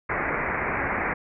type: low-pass noise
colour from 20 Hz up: white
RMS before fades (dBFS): -27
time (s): 0.09-1.14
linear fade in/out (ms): 10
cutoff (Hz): 2300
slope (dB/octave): 96
effects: none